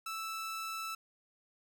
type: tone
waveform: sawtooth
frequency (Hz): 1318.5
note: E6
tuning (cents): 0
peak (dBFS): -34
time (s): 0.06-0.95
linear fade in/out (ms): 5
effects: none